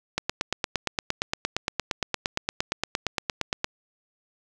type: click train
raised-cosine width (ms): 0.2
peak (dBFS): -7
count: 31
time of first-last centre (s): 0.18-3.644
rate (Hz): 8.66
effects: none